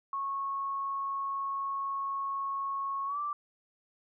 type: tone with pitch glide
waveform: sine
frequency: 1099 to 1171.1 Hz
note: C#6 to D6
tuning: -15 to -5 cents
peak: -31 dBFS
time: 0.13-3.33 s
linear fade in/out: 2 ms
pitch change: +110 cents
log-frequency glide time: 3.06-3.19 s
effects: none